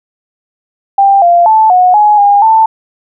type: tone with pitch steps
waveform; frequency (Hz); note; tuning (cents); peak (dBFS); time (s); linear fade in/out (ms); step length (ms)
sine; 791 / 693 / 875 / 729 / 839 / 811 / 887; G5 / F5 / A5 / F#5 / G#5 / G#5 / A5; +15 / -14 / -10 / -26 / +17 / -41 / +14; -3; 0.98-2.66; 5; 240
effects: none